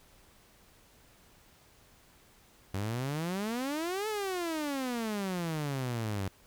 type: exponential two-way sweep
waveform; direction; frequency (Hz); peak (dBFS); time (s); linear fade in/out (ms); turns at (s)
sawtooth; up then down; 93.8 to 440 to 93.8; -28; 2.74-6.28; 0; 4.08
effects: pink hiss -61 dBFS RMS until 6.46 s